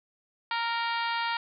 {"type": "harmonic tone with a mistuned harmonic", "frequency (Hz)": 464.5, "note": "A#4", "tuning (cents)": -6, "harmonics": [2, 3, 4, 5, 6, 7, 8, 9, 10], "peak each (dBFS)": [-30, -34, -36, -38, -40, -41, -42, -43, -44], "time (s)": [0.51, 1.37], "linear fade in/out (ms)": 2, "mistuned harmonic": 6, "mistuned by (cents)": 16, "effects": []}